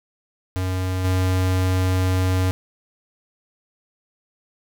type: tone with level steps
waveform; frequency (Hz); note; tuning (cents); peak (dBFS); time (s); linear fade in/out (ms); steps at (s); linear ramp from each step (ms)
square; 92.7; F#2; +4; -22 / -18; 0.56-2.51; 0; 1.04; 10
effects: none